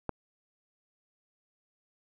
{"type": "click", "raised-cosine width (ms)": 1, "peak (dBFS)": -17, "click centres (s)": 0.093, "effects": []}